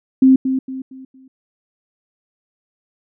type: tone with echo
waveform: sine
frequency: 262.7 Hz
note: C4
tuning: 7 cents sharp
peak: -6 dBFS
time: 0.22-0.36 s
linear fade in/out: 5 ms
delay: 230 ms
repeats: 4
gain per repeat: -9 dB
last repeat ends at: 1.28 s
effects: none